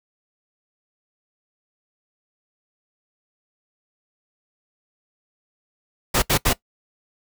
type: noise bursts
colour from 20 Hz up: pink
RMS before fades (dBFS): -18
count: 3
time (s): 6.14-6.533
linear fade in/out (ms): 10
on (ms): 83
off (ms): 72
effects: noise-tail reverb RT60 0.1 s tail -20 dB re dry